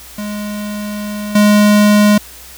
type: tone with level steps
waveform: square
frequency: 208.1 Hz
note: G#3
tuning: 4 cents sharp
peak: -21 / -7 dBFS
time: 0.18-2.18 s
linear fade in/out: 5 ms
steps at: 1.35 s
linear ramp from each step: 5 ms
effects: added 60 Hz sine -42 dBFS peak until 2.57 s + white hiss -36 dBFS RMS until 2.57 s